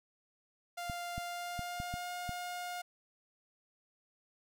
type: tone with pitch glide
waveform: sawtooth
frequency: 698.5 to 712.4 Hz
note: F5 to F5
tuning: 0 to +34 cents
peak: -35 dBFS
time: 0.77-2.82 s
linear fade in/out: 10 ms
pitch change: +34 cents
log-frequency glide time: 1.22-2.1 s
type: clicks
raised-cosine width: 5 ms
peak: -28 dBFS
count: 6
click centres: 0.898 / 1.18 / 1.593 / 1.801 / 1.94 / 2.293 s
effects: none